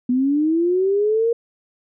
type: linear sweep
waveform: sine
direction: up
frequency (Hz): 243.3 to 471.2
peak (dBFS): -15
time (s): 0.09-1.33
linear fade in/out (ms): 5
effects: none

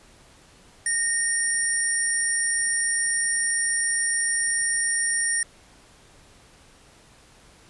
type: tone cluster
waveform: sine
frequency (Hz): 1843 / 5600 / 9070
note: A#6 / F8 / C#9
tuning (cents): -20 / +4 / +39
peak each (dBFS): -26 / -32 / -23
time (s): 0.86-5.43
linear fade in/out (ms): 2
effects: pink hiss -53 dBFS RMS until 7.69 s + resampled to 24000 Hz

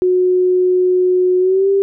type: tone with pitch glide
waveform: sine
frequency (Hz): 365.2 to 393.7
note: F#4 to G4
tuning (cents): -23 to +8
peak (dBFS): -10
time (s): 0.02-1.82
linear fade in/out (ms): 0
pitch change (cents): +131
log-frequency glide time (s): 1.39-1.69
effects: none

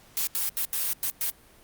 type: noise bursts at uneven times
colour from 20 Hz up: blue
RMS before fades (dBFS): -27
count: 6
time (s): 0.17-0.27 / 0.35-0.49 / 0.57-0.65 / 0.73-0.93 / 1.03-1.1 / 1.21-1.3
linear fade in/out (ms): 0
effects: pink hiss -55 dBFS RMS until 1.63 s + Opus 48 kbps

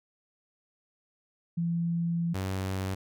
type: tone pair in turn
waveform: sine / sawtooth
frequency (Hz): 169.3 / 95.02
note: E3 / F#2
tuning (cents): +46 / +47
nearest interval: minor seventh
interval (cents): 999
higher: first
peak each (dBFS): -26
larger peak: neither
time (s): 1.57-2.34 / 2.34-2.95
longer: first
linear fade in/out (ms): 10
effects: none

